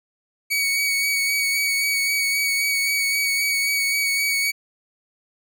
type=tone with vibrato; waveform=sawtooth; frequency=2245 Hz; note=C#7; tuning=21 cents sharp; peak=-16 dBFS; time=0.5-4.52 s; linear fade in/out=20 ms; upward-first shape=sine; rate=3.8 Hz; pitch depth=20 cents each way; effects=none